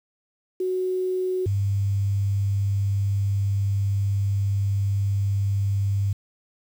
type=tone pair in turn; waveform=sine; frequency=370 / 99.48 Hz; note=F#4 / G2; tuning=0 / +26 cents; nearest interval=octave + major seventh; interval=2274 cents; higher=first; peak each=-22 / -20 dBFS; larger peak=second; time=0.6-1.46 / 1.46-6.13 s; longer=second; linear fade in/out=5 ms; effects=8-bit